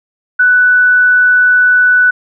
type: tone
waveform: sine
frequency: 1488 Hz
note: F#6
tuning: 9 cents sharp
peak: -5 dBFS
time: 0.39-2.11 s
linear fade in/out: 10 ms
effects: none